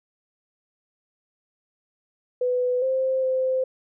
sine tone with pitch steps, 498 / 524 / 519 Hz, B4 / C5 / C5, +14 / +2 / -14 cents, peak -20 dBFS, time 2.41-3.64 s, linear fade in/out 5 ms, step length 410 ms, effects none

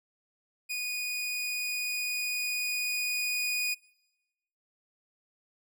sawtooth tone with level ramp, 2469 Hz, D#7, 14 cents flat, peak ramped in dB -28 to -24 dBFS, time 0.69-3.75 s, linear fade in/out 20 ms, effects noise-tail reverb RT60 1.0 s tail -24 dB re dry

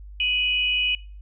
sine tone pair together, 2504 / 2942 Hz, D#7 / F#7, +10 / -11 cents, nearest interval minor third, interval 279 cents, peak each -23 dBFS, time 0.2-0.95 s, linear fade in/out 2 ms, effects noise-tail reverb RT60 0.4 s tail -22 dB re dry + added 50 Hz sine -38 dBFS peak until 1.21 s

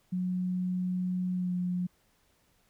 sine tone with pitch glide, 182.2 to 179.38 Hz, F#3 to F3, -26 to +47 cents, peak -28 dBFS, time 0.12-1.87 s, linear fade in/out 10 ms, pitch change -27 cents, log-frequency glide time 1.34-1.53 s, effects pink hiss -69 dBFS RMS until 2.69 s

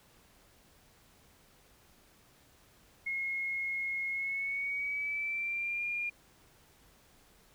sine tone with pitch glide, 2160 to 2411 Hz, C#7 to D7, -45 to +45 cents, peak -32 dBFS, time 3.06-6.1 s, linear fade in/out 10 ms, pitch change +190 cents, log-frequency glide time 4.1-5.84 s, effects pink hiss -63 dBFS RMS until 7.54 s

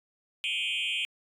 sine tone with frequency modulation, 2794 Hz, F7, in tune, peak -25 dBFS, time 0.44-1.05 s, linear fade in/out 0 ms, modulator 124 Hz, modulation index 3.7, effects tanh soft clip ceiling -27 dBFS

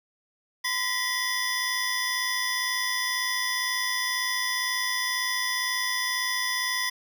square tone cluster, 1021 / 1936 / 2038 / 3464 / 5050 Hz, C6 / B6 / C7 / A7 / D#8, -43 / -35 / -46 / -28 / +25 cents, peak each -35 / -30 / -35 / -35 / -32 dBFS, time 0.64-6.9 s, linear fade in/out 10 ms, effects none

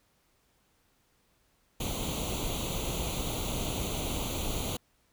pink noise with comb filter, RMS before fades -33 dBFS, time 1.8-4.77 s, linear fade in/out 5 ms, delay 0.29 ms, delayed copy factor +0.85, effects pink hiss -70 dBFS RMS until 5.12 s

